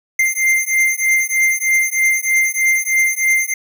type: beating tone pair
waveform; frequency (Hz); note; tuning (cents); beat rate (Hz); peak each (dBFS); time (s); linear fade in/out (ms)
square; 2093 / 2096.2; C7 / C7; 0 / +3; 3.2; -17; 0.19-3.54; 5
effects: none